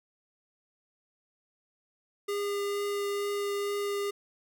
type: tone with vibrato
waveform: square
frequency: 405.4 Hz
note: G#4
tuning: 42 cents flat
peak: -30 dBFS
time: 2.28-4.11 s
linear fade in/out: 10 ms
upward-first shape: triangle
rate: 2.2 Hz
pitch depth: 9 cents each way
effects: 11-bit